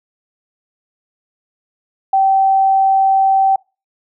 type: tone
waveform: sine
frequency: 774 Hz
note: G5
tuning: 22 cents flat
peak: -9 dBFS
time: 2.13-3.56 s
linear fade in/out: 5 ms
effects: noise-tail reverb RT60 0.3 s tail -26 dB re dry